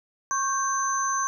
sine tone cluster, 1093 / 1567 / 6170 Hz, C#6 / G6 / G8, -25 / -1 / -28 cents, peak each -25 / -33 / -28 dBFS, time 0.31-1.27 s, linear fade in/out 0 ms, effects 10-bit

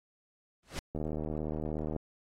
pink noise with exponential growth, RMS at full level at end -33 dBFS, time 0.63-0.79 s, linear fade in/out 0 ms, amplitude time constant 34 ms
click train, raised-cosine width 2 ms, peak -23 dBFS, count 79, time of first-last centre 0.95-1.963 s, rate 77 Hz
effects low-pass 8000 Hz 12 dB/octave + AAC 48 kbps

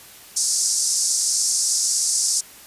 pink band-pass noise, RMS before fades -21 dBFS, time 0.36-2.41 s, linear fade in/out 10 ms, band 5100 to 9600 Hz, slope 48 dB/octave, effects white hiss -44 dBFS RMS until 2.66 s + resampled to 32000 Hz

